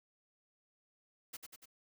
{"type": "noise with echo", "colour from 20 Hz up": "white", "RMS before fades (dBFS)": -45, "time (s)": [1.33, 1.37], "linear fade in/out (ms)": 10, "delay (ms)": 96, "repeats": 3, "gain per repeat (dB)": -4, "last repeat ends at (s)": 1.658, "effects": []}